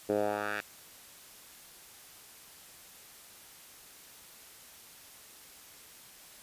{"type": "tone with band-pass filter sweep", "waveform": "10% pulse", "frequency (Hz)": 103.83, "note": "G#2", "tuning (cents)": 0, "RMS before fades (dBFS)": -32, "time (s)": [0.09, 0.61], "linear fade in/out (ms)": 5, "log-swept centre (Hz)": [420, 2000], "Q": 2, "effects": ["white hiss -53 dBFS RMS until 6.42 s", "resampled to 32000 Hz"]}